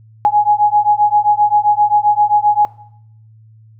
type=beating tone pair; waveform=sine; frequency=830.6 / 838.2 Hz; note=G#5 / G#5; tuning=0 / +16 cents; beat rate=7.6 Hz; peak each=-12 dBFS; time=0.25-2.65 s; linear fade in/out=0 ms; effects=noise-tail reverb RT60 0.7 s tail -19 dB re dry + added 110 Hz sine -41 dBFS peak until 3.79 s